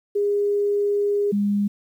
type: tone pair in turn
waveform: sine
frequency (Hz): 408.2 / 203.6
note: G#4 / G#3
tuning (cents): -30 / -34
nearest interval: octave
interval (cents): 1204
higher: first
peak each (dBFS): -18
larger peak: neither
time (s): 0.15-1.32 / 1.32-1.68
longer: first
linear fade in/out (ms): 10
effects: 9-bit